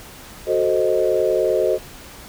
sine chord, F# diminished seventh, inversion none, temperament equal, 370 / 440 / 523.3 / 622.3 Hz, F#4 / A4 / C5 / Eb5, 0 / 0 / 0 / 0 cents, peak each -21 dBFS, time 0.46-1.79 s, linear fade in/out 50 ms, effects pink hiss -40 dBFS RMS until 2.28 s

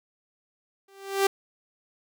sawtooth tone with exponential growth, 392 Hz, G4, in tune, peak -13 dBFS, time 0.88-1.27 s, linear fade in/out 5 ms, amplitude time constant 83 ms, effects none

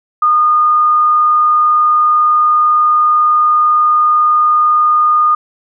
sine tone, 1223 Hz, D#6, 30 cents flat, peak -7 dBFS, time 0.22-5.35 s, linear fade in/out 5 ms, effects none

